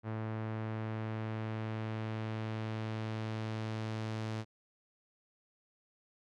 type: tone with low-pass filter sweep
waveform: sawtooth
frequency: 110 Hz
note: A2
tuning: in tune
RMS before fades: -38 dBFS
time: 0.03-4.45 s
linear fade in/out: 50 ms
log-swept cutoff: 1700 to 5600 Hz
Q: 0.88
effects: none